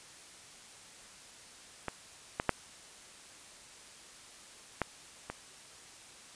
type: clicks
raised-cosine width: 0.5 ms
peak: -19 / -15 / -10 / -14 / -22 dBFS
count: 5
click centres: 1.883 / 2.399 / 2.493 / 4.817 / 5.3 s
effects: white hiss -53 dBFS RMS until 6.35 s + resampled to 22050 Hz